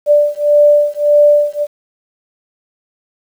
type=beating tone pair; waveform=sine; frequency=587.3 / 589 Hz; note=D5 / D5; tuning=0 / +5 cents; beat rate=1.7 Hz; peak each=-10 dBFS; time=0.06-1.67 s; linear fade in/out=50 ms; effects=7-bit